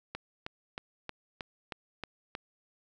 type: click train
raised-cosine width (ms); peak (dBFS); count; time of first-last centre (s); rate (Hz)
0.3; -21; 8; 0.15-2.351; 3.18
effects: none